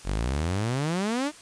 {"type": "exponential sweep", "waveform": "sawtooth", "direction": "up", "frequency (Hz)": [44.12, 311.1], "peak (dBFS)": -21, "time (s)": [0.04, 1.32], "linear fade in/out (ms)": 50, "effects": ["white hiss -48 dBFS RMS until 1.41 s", "resampled to 22050 Hz"]}